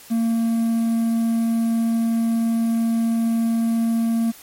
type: tone with quantisation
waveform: triangle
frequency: 228.6 Hz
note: A#3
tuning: 34 cents flat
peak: -15 dBFS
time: 0.1-4.32 s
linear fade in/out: 20 ms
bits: 7
effects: white hiss -44 dBFS RMS until 4.42 s + MP3 64 kbps

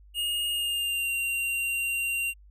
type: tone with pitch glide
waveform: square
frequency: 2853 to 2765 Hz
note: F7 to F7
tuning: +36 to -18 cents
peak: -27 dBFS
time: 0.14-2.34 s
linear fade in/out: 50 ms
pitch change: -54 cents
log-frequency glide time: 0.51-1.1 s
effects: added 50 Hz sine -50 dBFS peak until 2.5 s

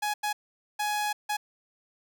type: tone bursts at uneven times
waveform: sawtooth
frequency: 837 Hz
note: G#5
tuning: 13 cents sharp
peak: -23 dBFS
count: 4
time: 0.02-0.14 / 0.23-0.33 / 0.79-1.13 / 1.29-1.37 s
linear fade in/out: 10 ms
effects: none

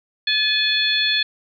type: harmonic tone with a mistuned harmonic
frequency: 862 Hz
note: A5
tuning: 36 cents flat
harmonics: 2 / 3 / 4 / 5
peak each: -23 / -25 / -20 / -22 dBFS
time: 0.27-1.23 s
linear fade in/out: 5 ms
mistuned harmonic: 3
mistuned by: -55 cents
effects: none

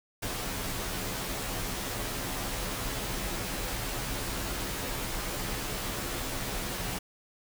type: noise with comb filter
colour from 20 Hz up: pink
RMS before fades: -34 dBFS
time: 0.22-6.99 s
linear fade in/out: 10 ms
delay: 13 ms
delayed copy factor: -0.75
effects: none

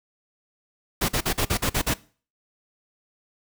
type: noise bursts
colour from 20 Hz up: pink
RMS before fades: -23 dBFS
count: 8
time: 1.01-1.941 s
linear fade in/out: 10 ms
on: 77 ms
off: 45 ms
effects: noise-tail reverb RT60 0.4 s tail -20 dB re dry

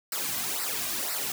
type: noise with flanger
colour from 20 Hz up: white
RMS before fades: -31 dBFS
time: 0.12-1.32 s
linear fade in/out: 2 ms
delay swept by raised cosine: 0.3 to 2.3 ms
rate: 2 Hz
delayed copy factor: -0.8
effects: none

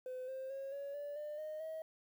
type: tone with pitch steps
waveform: triangle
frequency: 510 / 526.5 / 543.5 / 561 / 579.1 / 597.8 / 617.1 / 637 Hz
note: C5 / C5 / C#5 / C#5 / D5 / D5 / D#5 / D#5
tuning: -44 / +11 / -34 / +21 / -24 / +31 / -14 / +41 cents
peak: -38 dBFS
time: 0.06-1.82 s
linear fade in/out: 2 ms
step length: 220 ms
effects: tanh soft clip ceiling -37 dBFS + 11-bit

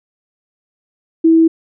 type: tone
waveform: sine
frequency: 325.9 Hz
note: E4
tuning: 20 cents flat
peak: -6 dBFS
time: 1.24-1.48 s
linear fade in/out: 10 ms
effects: none

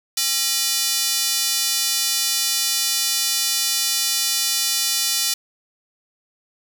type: tone with high-pass filter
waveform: square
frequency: 270 Hz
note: C#4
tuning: 45 cents flat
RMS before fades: -21 dBFS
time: 0.17-5.34 s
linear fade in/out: 5 ms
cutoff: 4600 Hz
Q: 1.3
effects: none

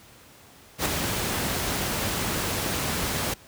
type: noise with ADSR envelope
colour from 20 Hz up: pink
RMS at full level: -22 dBFS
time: 0.78-3.34 s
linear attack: 76 ms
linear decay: 6 ms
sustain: -5 dB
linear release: 5 ms
effects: pink hiss -51 dBFS RMS until 3.47 s + high-pass 60 Hz 12 dB/octave

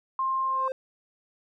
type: tone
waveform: sine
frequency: 1058 Hz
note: C6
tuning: 19 cents sharp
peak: -24 dBFS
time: 0.19-0.68 s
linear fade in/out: 2 ms
type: tone with exponential growth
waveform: triangle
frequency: 523.3 Hz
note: C5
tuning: in tune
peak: -25 dBFS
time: 0.31-0.72 s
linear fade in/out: 1 ms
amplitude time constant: 87 ms
effects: none

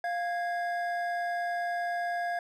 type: tone pair together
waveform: triangle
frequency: 698.5 / 1648.4 Hz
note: F5 / G#6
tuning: 0 / -13 cents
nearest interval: octave + minor third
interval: 1487 cents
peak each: -28 / -34 dBFS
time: 0.04-2.39 s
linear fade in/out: 2 ms
effects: none

